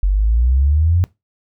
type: exponential sweep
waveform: sine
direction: up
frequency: 45.77 to 91.6 Hz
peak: -11 dBFS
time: 0.03-1.04 s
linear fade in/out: 0 ms
effects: noise-tail reverb RT60 0.2 s tail -21 dB re dry